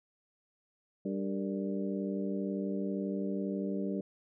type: harmonic tone with a mistuned harmonic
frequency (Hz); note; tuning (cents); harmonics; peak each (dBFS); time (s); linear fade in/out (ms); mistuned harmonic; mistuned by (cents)
98; G2; 0; 2 / 3 / 4 / 5 / 6; -34 / -38 / -40 / -42 / -44; 1.05-4.01; 5; 5; -93
effects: none